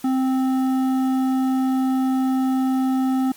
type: tone with hard clipping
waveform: sine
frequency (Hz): 261.6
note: C4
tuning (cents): 0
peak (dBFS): -19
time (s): 0.04-3.32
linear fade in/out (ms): 5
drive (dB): 9
effects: white hiss -46 dBFS RMS until 3.36 s + MP3 96 kbps